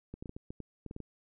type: clicks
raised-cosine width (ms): 3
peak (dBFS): -29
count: 11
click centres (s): 0.14 / 0.225 / 0.258 / 0.294 / 0.365 / 0.505 / 0.603 / 0.863 / 0.911 / 0.964 / 1.003
effects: none